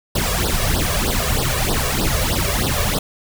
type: noise with flanger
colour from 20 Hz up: pink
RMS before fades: -19 dBFS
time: 0.15-2.99 s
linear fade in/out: 5 ms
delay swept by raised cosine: 0.21 to 1.81 ms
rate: 3.2 Hz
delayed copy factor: +1
effects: none